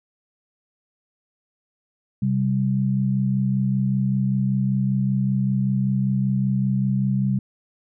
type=tone pair together; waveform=sine; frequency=130.81 / 195.99 Hz; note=C3 / G3; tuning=0 / 0 cents; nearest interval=perfect fifth; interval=700 cents; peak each=-21 dBFS; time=2.22-7.39 s; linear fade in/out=5 ms; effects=none